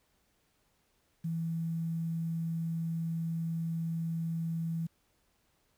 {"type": "tone with quantisation", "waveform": "sine", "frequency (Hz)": 164.81, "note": "E3", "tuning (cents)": 0, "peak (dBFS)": -31, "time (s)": [1.24, 4.87], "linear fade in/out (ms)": 10, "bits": 10, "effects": ["pink hiss -73 dBFS RMS until 5.77 s"]}